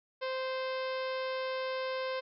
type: harmonic tone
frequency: 521 Hz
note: C5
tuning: 7 cents flat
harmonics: 1 / 2 / 3 / 4 / 5 / 6 / 7 / 8 / 9 / 10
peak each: -34 / -40 / -44 / -46 / -48 / -50 / -51 / -52 / -53 / -54 dBFS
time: 0.21-2.21 s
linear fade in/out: 20 ms
effects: none